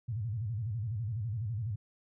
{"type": "tone with vibrato", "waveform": "sine", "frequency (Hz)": 110, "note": "A2", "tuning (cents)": 0, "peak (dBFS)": -32, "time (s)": [0.08, 1.76], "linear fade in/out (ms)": 10, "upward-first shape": "square", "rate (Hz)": 12, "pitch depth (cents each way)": 160, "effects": []}